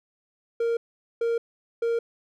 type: tone bursts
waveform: triangle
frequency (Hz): 464.6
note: A#4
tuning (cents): -6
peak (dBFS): -20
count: 3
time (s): 0.6-1.99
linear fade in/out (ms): 5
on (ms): 170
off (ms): 440
effects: none